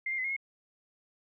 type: tone with pitch steps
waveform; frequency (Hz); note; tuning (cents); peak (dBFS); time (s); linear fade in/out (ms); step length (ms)
sine; 2097 / 2121 / 2032 / 2146 / 2168; C7 / C7 / B6 / C7 / C#7; +3 / +23 / +49 / +43 / -39; -30; 0.06-0.365; 5; 61
effects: none